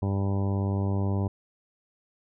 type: harmonic tone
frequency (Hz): 98.5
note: G2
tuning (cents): +9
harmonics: 1 / 2 / 3 / 4 / 5 / 6 / 7 / 8 / 9 / 10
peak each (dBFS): -25 / -31 / -36 / -37 / -43 / -41 / -47 / -44 / -45 / -45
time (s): 0.02-1.28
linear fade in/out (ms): 5
effects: none